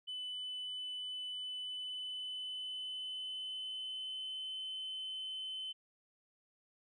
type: tone with pitch glide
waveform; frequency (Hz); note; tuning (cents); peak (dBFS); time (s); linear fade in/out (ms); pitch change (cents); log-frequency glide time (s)
sine; 3001 to 3053; F#7 to G7; +24 to -46; -38; 0.07-5.73; 20; +30; 1.61-4.57
effects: tanh soft clip ceiling -37 dBFS